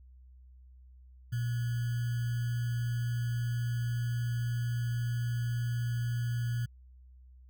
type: tone with sample-and-hold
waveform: sine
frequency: 119.3 Hz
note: A#2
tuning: 41 cents sharp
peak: -29 dBFS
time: 1.32-6.66 s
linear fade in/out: 10 ms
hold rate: 1575 Hz
effects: added 63 Hz sine -52 dBFS peak until 7.49 s